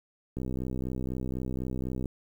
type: click train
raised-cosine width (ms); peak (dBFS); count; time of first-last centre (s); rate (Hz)
3; -21; 109; 0.37-2.058; 64
effects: 9-bit